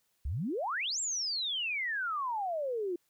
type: exponential two-way sweep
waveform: sine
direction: up then down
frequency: 58.27 to 7670 to 338 Hz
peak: -31 dBFS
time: 0.25-2.96 s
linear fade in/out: 5 ms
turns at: 1 s
effects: white hiss -75 dBFS RMS until 3.09 s